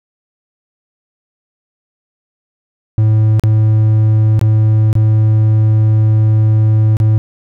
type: tone with dropouts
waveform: triangle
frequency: 108.7 Hz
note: A2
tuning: 21 cents flat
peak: -5 dBFS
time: 2.98-7.18 s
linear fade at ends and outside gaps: 0 ms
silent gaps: 3.396-3.437 / 4.393-4.413 / 4.929-4.953 / 6.969-7.001 s
effects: none